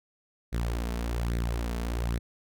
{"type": "tone with flanger", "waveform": "sawtooth", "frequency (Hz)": 58.27, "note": "A#1", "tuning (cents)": 0, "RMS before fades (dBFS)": -30, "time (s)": [0.52, 2.19], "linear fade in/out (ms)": 20, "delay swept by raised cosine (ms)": [0.49, 4.59], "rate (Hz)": 1.2, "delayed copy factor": 0.6, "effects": []}